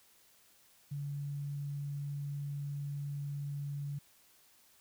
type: tone with quantisation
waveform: sine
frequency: 142.8 Hz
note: D3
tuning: 48 cents flat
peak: -36 dBFS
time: 0.91-3.99 s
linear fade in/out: 10 ms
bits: 11
effects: white hiss -65 dBFS RMS until 4.8 s